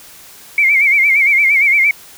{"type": "tone with vibrato", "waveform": "sine", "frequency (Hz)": 2217, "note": "C#7", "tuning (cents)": 0, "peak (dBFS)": -8, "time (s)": [0.58, 1.91], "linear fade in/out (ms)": 2, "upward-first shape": "sine", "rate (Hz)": 8.7, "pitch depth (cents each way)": 96, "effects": ["white hiss -39 dBFS RMS until 2.17 s"]}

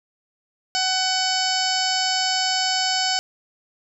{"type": "harmonic tone with a mistuned harmonic", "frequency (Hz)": 750, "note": "F#5", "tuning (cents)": 23, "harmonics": [1, 2, 3, 4, 5, 6, 7, 8, 9, 10], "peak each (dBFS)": [-25, -29, -32, -28, -37, -27, -25, -34, -36, -33], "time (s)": [0.75, 3.19], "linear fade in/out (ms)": 0, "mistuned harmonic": 9, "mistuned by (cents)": 20, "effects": []}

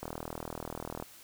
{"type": "click train", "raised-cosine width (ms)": 1, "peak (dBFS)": -23, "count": 41, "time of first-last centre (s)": [0.03, 1.025], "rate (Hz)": 40.2, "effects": ["white hiss -54 dBFS RMS until 1.23 s"]}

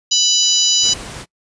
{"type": "harmonic tone", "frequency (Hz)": 989, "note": "B5", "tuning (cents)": 2, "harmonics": [3, 4, 5, 6, 7], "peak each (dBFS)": [-18, -18, -18, -18, -18], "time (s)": [0.11, 0.94], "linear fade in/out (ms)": 10}
{"type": "click train", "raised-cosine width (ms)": 0.2, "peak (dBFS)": -23, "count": 28, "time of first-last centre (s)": [0.43, 0.818], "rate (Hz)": 69.6}
{"type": "noise", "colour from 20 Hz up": "pink", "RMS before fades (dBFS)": -31, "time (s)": [0.81, 1.26], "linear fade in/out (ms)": 50}
{"effects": ["noise-tail reverb RT60 0.1 s tail -24 dB re dry", "resampled to 22050 Hz"]}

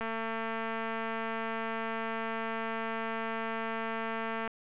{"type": "click train", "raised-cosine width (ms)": 0.5, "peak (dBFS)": -21, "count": 1006, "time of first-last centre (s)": [0.01, 4.477], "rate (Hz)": 225, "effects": ["resampled to 8000 Hz", "10-bit"]}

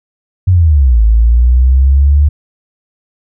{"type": "linear two-way sweep", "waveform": "sine", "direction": "down then up", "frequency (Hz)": [95.2, 53.4, 74.1], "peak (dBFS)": -4, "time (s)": [0.47, 2.29], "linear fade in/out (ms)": 10, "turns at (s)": 1.02, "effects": []}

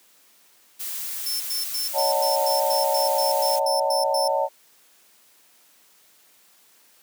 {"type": "noise", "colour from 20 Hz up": "blue", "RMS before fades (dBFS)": -31, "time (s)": [0.79, 3.6], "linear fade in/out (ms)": 20}
{"type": "tone bursts", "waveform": "sawtooth", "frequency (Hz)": 5330, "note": "E8", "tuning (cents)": 18, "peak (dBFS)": -23, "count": 13, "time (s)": [1.26, 4.28], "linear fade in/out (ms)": 5, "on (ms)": 140, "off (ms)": 100}
{"type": "chord", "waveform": "sine", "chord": "D# half-diminished seventh", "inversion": "third", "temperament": "just", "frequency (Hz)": [560, 622.3, 746.7, 896], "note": ["C#5", "D#5", "F#5", "A5"], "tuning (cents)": [18, 0, 16, 31], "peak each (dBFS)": [-24, -26, -29, -24], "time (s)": [1.93, 4.49], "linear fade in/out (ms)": 50}
{"effects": ["white hiss -57 dBFS RMS until 7.02 s", "high-pass 200 Hz 12 dB/octave"]}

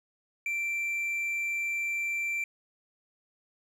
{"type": "tone", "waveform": "triangle", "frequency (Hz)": 2349, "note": "D7", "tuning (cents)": 0, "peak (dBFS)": -27, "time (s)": [0.46, 2.44], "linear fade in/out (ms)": 2, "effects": []}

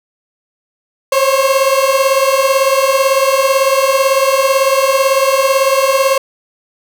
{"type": "beating tone pair", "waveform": "30% pulse", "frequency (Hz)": [530, 548], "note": ["C5", "C#5"], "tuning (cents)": [22, -20], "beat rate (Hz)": 18, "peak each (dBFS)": -10, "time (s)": [1.12, 6.18], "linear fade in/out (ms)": 5, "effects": []}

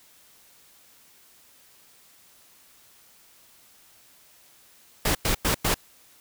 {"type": "noise bursts", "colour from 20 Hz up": "pink", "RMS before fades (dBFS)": -23, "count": 4, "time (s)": [5.05, 5.744], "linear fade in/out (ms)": 5, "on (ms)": 100, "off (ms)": 98, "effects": ["white hiss -56 dBFS RMS until 6.2 s"]}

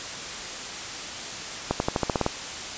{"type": "accelerating click train", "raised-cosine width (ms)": 1, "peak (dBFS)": -8, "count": 9, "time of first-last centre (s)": [1.71, 2.264], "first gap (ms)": 91, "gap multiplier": 0.92, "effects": ["white hiss -34 dBFS RMS until 2.77 s", "resampled to 16000 Hz"]}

